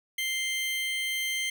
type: tone pair together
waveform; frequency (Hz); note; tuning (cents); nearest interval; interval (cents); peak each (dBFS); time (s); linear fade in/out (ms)
45% pulse; 2093 / 3140; C7 / G7; 0 / +2; perfect fifth; 702; -30 / -32; 0.18-1.5; 5
effects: none